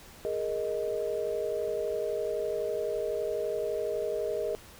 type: chord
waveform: sine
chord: Ab suspended second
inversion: none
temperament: just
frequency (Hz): 415.3 / 467.2 / 623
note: Ab4 / Bb4 / Eb5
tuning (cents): 0 / +4 / +2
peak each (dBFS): -33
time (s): 0.25-4.55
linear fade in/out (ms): 0
effects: pink hiss -51 dBFS RMS until 4.79 s

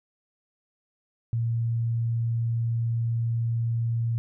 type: tone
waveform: sine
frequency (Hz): 115.9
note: A#2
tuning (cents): -10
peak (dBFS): -23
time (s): 1.33-4.18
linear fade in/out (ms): 0
effects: none

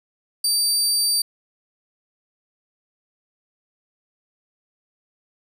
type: tone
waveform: 25% pulse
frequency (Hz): 4649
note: D8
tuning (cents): -18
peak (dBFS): -13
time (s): 0.44-1.22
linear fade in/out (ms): 5
effects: none

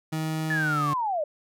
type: tone with pitch glide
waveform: 30% pulse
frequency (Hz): 157.8 to 146.38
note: D#3 to D3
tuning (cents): +25 to -5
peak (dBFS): -24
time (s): 0.12-0.94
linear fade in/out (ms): 10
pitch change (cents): -130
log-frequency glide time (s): 0.56-0.83
type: linear sweep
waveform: sine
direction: down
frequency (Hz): 1756 to 572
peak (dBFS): -24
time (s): 0.5-1.24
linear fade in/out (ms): 5
effects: none

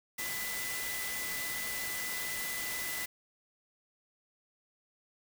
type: tone in noise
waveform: sine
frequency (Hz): 2000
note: B6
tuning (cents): +21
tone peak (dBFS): -39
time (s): 0.18-3.06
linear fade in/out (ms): 10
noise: white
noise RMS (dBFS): -38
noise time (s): 0.18-3.06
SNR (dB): -4
effects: none

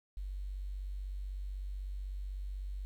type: tone with quantisation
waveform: sine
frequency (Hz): 48.03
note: G1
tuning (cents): -35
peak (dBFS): -37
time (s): 0.17-2.85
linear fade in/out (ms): 0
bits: 11
effects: none

